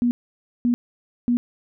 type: tone bursts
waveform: sine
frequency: 241.3 Hz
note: B3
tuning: 40 cents flat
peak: -16 dBFS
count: 3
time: 0.02-1.37 s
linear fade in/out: 0 ms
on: 90 ms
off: 540 ms
effects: none